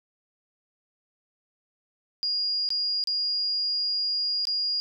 sine tone with dropouts, 4849 Hz, D#8, 45 cents flat, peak -24 dBFS, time 2.23-4.8 s, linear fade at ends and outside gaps 0 ms, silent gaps 2.69-2.704 / 3.039-3.073 / 4.453-4.471 s, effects none

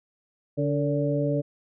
harmonic tone with a mistuned harmonic, 144 Hz, D3, 34 cents flat, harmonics 1 / 2 / 3 / 4, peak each -26 / -28 / -30 / -28 dBFS, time 0.57-1.42 s, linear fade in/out 20 ms, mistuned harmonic 3, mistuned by +62 cents, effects none

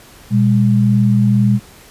sine tone pair together, 120.7 / 203 Hz, B2 / G#3, -39 / -39 cents, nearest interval major sixth, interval 900 cents, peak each -12 dBFS, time 0.3-1.6 s, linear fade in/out 50 ms, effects pink hiss -42 dBFS RMS until 1.9 s + resampled to 32000 Hz

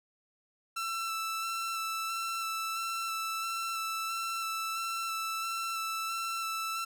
sawtooth tone with vibrato, 1332 Hz, E6, 18 cents sharp, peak -29 dBFS, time 0.76-6.85 s, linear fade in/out 10 ms, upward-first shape square, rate 1.5 Hz, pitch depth 13 cents each way, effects none

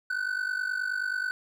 triangle ring-modulated tone, 1500 Hz, F#6, 23 cents sharp, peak -23 dBFS, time 0.1-1.31 s, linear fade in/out 0 ms, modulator 24.7 Hz, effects none

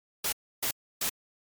white noise bursts, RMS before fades -29 dBFS, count 3, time 0.24-1.095 s, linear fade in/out 5 ms, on 85 ms, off 300 ms, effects MP3 96 kbps

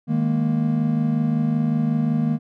triangle chord, D# suspended fourth, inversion none, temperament equal, 155.56 / 207.7 / 233.1 Hz, D#3 / G#3 / A#3, 0 / 0 / 0 cents, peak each -20 / -24 / -19 dBFS, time 0.07-2.39 s, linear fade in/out 50 ms, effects none

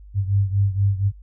sine beating tone pair, 98 / 102.2 Hz, G2 / G#2, 0 / -27 cents, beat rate 4.2 Hz, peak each -18 / -22 dBFS, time 0.14-1.12 s, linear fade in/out 50 ms, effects added 50 Hz sine -40 dBFS peak until 1.22 s

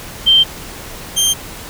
sine / 20% pulse tone pair in turn, 3136 / 3165 Hz, G7 / G7, 0 / +16 cents, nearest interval unison, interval 16 cents, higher second, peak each -6 dBFS, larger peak neither, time 0.26-0.44 / 1.16-1.34 s, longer neither, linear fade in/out 20 ms, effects pink hiss -31 dBFS RMS until 1.69 s

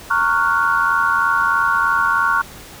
sine chord, Gb major seventh, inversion first, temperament equal with one note detuned, 924.8 / 1108.7 / 1396.9 / 1480 Hz, Bb5 / Db6 / F6 / Gb6, -14 / 0 / 0 / 0 cents, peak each -23 / -18 / -18 / -20 dBFS, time 0.1-2.42 s, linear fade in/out 10 ms, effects pink hiss -38 dBFS RMS until 2.8 s

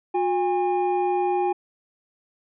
triangle tone pair together, 360 / 812 Hz, F#4 / G#5, -47 / -39 cents, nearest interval octave + major second, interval 1408 cents, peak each -21 dBFS, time 0.14-1.53 s, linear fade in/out 10 ms, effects resampled to 8000 Hz

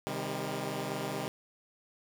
10% pulse chord, C minor, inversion none, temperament equal with one note detuned, 130.81 / 155.56 / 200.3 Hz, C3 / Eb3 / G3, 0 / 0 / +38 cents, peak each -30 dBFS, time 0.07-1.28 s, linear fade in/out 0 ms, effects 10-bit

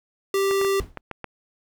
square tone, 392 Hz, G4, in tune, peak -20 dBFS, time 0.34-0.8 s, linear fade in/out 2 ms
clicks, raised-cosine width 0.5 ms, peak -17 dBFS, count 6, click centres 0.511 / 0.614 / 0.648 / 0.973 / 1.113 / 1.243 s
brown noise with exponential decay, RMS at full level -29 dBFS, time 0.8-1.01 s, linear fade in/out 2 ms, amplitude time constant 44 ms
effects none

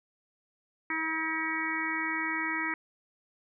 harmonic tone, 320 Hz, D#4, 49 cents sharp, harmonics 1 / 3 / 4 / 5 / 6 / 7, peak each -37 / -38 / -38 / -39 / -33 / -35 dBFS, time 0.9-2.74 s, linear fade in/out 2 ms, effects none

